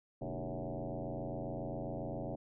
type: tone with frequency modulation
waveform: sine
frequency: 205.9 Hz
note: G#3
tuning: 15 cents flat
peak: -37 dBFS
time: 0.21-2.36 s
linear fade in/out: 10 ms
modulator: 87.4 Hz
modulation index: 5.8
effects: none